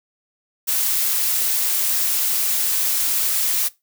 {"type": "noise", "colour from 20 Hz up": "blue", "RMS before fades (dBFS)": -20, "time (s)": [0.67, 3.69], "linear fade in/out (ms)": 20, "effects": ["noise-tail reverb RT60 0.2 s tail -19 dB re dry"]}